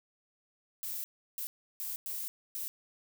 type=noise bursts at uneven times; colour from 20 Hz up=violet; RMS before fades=-38 dBFS; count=5; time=0.83-1.04 / 1.38-1.47 / 1.8-1.96 / 2.06-2.28 / 2.55-2.68 s; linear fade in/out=0 ms; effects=none